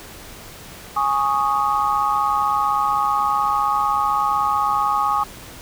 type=chord; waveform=sine; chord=Ab suspended fourth; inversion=none; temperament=equal; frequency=830.6 / 1108.7 / 1244.5 Hz; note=Ab5 / Db6 / Eb6; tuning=0 / 0 / 0 cents; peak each=-21 dBFS; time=0.96-5.24 s; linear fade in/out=10 ms; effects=pink hiss -39 dBFS RMS until 5.61 s